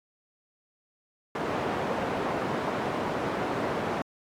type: band-pass noise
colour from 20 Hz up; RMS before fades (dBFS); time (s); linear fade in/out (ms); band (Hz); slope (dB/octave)
white; -30; 1.35-4.02; 2; 130 to 840; 12
effects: AAC 64 kbps